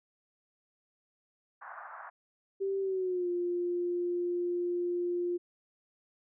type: band-pass noise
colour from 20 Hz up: white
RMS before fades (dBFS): -46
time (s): 1.61-2.1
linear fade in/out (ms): 10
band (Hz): 670 to 1600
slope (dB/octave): 48
type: tone with pitch glide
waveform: sine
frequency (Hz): 390 to 351.5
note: G4 to F4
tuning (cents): -9 to +11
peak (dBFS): -29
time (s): 2.6-5.38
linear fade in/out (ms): 20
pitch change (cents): -180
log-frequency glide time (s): 2.8-3.29
effects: none